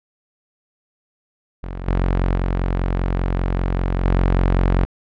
sawtooth tone with level steps, 45.09 Hz, F#1, 44 cents flat, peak -23 / -12 / -14 / -10 dBFS, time 1.63-4.85 s, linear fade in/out 0 ms, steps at 1.88 / 2.37 / 4.04 s, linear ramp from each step 2 ms, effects low-pass 2000 Hz 12 dB/octave

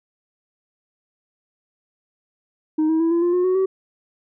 sine tone with pitch steps, 311.1 / 320.2 / 329.6 / 339.3 / 349.2 / 359.4 / 370 / 380.8 Hz, D#4 / D#4 / E4 / F4 / F4 / F4 / F#4 / F#4, 0 / +50 / 0 / -50 / 0 / +50 / 0 / +50 cents, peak -13 dBFS, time 2.78-3.66 s, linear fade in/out 10 ms, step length 110 ms, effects tanh soft clip ceiling -15 dBFS

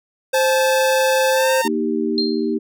square tone, 524 Hz, C5, 2 cents sharp, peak -16 dBFS, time 0.33-1.62 s, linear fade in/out 10 ms
sawtooth tone with pitch glide, 865 to 916.4 Hz, A5 to A#5, -30 to -30 cents, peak -16 dBFS, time 0.34-1.68 s, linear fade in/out 5 ms, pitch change +100 cents, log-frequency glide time 1.3-1.52 s
sine chord, Eb major, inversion second, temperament equal, 233.1 / 311.1 / 392 Hz, Bb3 / Eb4 / G4, 0 / 0 / 0 cents, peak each -22 dBFS, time 1.64-2.59 s, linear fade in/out 20 ms
sine tone with exponential decay, 4186 Hz, C8, in tune, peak -16 dBFS, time 2.18-2.54 s, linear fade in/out 1 ms, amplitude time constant 77 ms
effects none

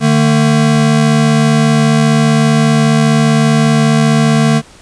square tone pair together, 150.5 / 225.5 Hz, D3 / A3, +43 / +43 cents, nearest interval perfect fifth, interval 700 cents, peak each -11 dBFS, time 0-4.62 s, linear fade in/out 50 ms, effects pink hiss -40 dBFS RMS until 4.81 s + resampled to 22050 Hz

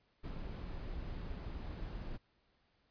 brown noise with ADSR envelope, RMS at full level -41 dBFS, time 0.23-2.18 s, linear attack 19 ms, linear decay 66 ms, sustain -2 dB, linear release 23 ms, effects pink hiss -75 dBFS RMS until 2.9 s + resampled to 11025 Hz

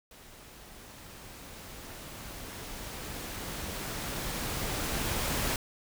pink noise with level ramp, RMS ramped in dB -52 to -30 dBFS, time 0.11-5.56 s, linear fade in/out 2 ms, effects none

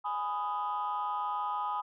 sine chord, G# minor, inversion none, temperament just, 830.6 / 996.7 / 1245.9 Hz, G#5 / B5 / D#6, 0 / +16 / +2 cents, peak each -34 dBFS, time 0.04-1.82 s, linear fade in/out 20 ms, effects tanh soft clip ceiling -25 dBFS

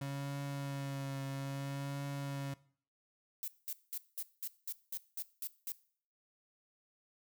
35% pulse tone with vibrato, 138.59 Hz, C#3, in tune, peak -36 dBFS, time 0.01-2.54 s, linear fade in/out 5 ms, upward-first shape triangle, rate 0.61 Hz, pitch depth 29 cents each way
violet noise bursts, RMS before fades -40 dBFS, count 10, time 3.43-5.72 s, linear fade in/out 0 ms, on 49 ms, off 200 ms
effects noise-tail reverb RT60 0.5 s tail -19 dB re dry

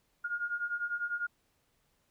sine beating tone pair, 1416 / 1426 Hz, F6 / F6, +23 / +36 cents, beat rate 10 Hz, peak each -37 / -34 dBFS, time 0.24-1.27 s, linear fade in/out 10 ms, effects pink hiss -74 dBFS RMS until 2.1 s

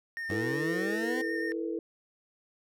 triangle tone with vibrato, 1826 Hz, A#6, 36 cents flat, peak -32 dBFS, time 0.17-1.52 s, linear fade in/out 0 ms, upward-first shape square, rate 8 Hz, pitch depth 13 cents each way
20% pulse linear sweep, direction up, 92.5 to 261.6 Hz, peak -29 dBFS, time 0.29-1.22 s, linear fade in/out 10 ms
sine chord, E suspended fourth, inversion none, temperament equal with one note detuned, 329.6 / 440 / 483.7 Hz, E4 / A4 / B4, 0 / 0 / -36 cents, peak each -33 / -36 / -38 dBFS, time 0.31-1.79 s, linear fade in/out 2 ms
effects none

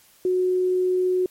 sine tone, 366.8 Hz, F#4, 15 cents flat, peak -18 dBFS, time 0.25-1.26 s, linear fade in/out 2 ms, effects white hiss -55 dBFS RMS until 1.3 s + MP3 64 kbps

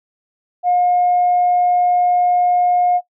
sine tone, 715 Hz, F5, 41 cents sharp, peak -11 dBFS, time 0.63-3.01 s, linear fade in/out 50 ms, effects noise-tail reverb RT60 0.1 s tail -18 dB re dry + tanh soft clip ceiling -7 dBFS

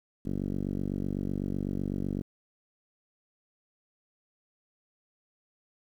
5% pulse tone with low-pass filter, 47.95 Hz, G1, 37 cents flat, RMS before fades -32 dBFS, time 0.25-2.22 s, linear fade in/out 10 ms, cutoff 250 Hz, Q 1.5, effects 10-bit

